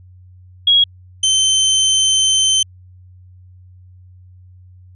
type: tone pair in turn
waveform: sine / 25% pulse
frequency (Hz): 3307 / 3091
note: G#7 / G7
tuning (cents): -8 / -25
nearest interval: minor second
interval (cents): 117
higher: first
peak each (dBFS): -8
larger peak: neither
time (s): 0.67-0.84 / 1.23-2.63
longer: second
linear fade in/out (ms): 5
effects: added 91 Hz sine -40 dBFS peak until 4.95 s + resampled to 24000 Hz